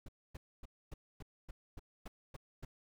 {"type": "noise bursts", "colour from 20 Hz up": "brown", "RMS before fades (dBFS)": -45, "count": 10, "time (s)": [0.06, 2.65], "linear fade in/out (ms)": 5, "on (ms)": 25, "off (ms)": 260, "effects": []}